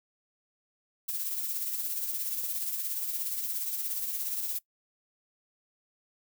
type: noise with tremolo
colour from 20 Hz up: violet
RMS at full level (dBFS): -31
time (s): 1.08-4.59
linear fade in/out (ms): 10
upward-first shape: triangle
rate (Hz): 17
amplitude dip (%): 50
effects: noise-tail reverb RT60 0.1 s tail -21 dB re dry